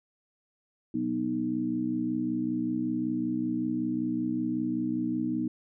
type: harmonic tone with a mistuned harmonic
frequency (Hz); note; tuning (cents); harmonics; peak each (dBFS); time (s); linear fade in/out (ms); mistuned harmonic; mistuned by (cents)
62; B1; +7; 2 / 3 / 4 / 5; -42 / -37 / -30 / -30; 0.94-5.48; 5; 4; -23
effects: none